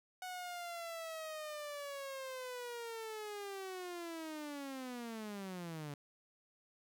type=linear sweep; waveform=sawtooth; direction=down; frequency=740 to 141.1 Hz; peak=-39 dBFS; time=0.22-5.94 s; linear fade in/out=2 ms; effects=none